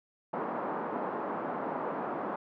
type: band-pass noise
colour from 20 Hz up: white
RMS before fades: -35 dBFS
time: 0.33-2.36 s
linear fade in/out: 5 ms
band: 190 to 1100 Hz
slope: 24 dB/octave
effects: none